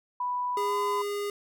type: tone with pitch glide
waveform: sine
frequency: 987.8 to 1010.9 Hz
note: B5 to B5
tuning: 0 to +40 cents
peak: -27 dBFS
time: 0.2-1.02 s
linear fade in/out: 5 ms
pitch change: +40 cents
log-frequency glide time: 0.64-0.74 s
type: tone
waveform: square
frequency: 408.7 Hz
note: G#4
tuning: 28 cents flat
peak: -30 dBFS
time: 0.57-1.3 s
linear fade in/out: 2 ms
effects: none